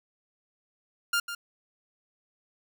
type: tone with echo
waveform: sawtooth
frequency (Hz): 1402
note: F6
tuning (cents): +6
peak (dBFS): -20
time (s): 1.13-1.2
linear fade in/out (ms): 5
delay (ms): 150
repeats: 1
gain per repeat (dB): -10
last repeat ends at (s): 1.35
effects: none